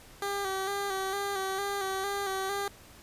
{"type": "tone with vibrato", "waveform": "15% pulse", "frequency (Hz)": 392, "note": "G4", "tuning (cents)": 0, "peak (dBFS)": -24, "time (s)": [0.22, 2.68], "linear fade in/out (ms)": 2, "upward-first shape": "square", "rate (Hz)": 2.2, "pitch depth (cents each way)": 38, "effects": ["pink hiss -53 dBFS RMS until 3.02 s", "resampled to 32000 Hz"]}